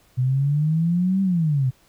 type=exponential two-way sweep; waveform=sine; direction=up then down; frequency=124.5 to 196 to 124.5 Hz; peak=-17 dBFS; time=0.17-1.71 s; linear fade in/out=20 ms; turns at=1.22 s; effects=pink hiss -58 dBFS RMS until 1.88 s